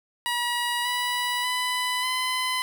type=tone with pitch steps; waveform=15% pulse; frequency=962 / 979.9 / 998.2 / 1016.9 Hz; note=B5 / B5 / B5 / C6; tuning=-46 / -14 / +18 / -50 cents; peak=-18 dBFS; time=0.26-2.62 s; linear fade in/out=0 ms; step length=590 ms; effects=none